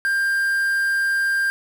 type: tone with quantisation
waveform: triangle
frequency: 1593 Hz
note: G6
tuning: 27 cents sharp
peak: -16 dBFS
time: 0.05-1.5 s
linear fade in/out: 0 ms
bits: 6
effects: none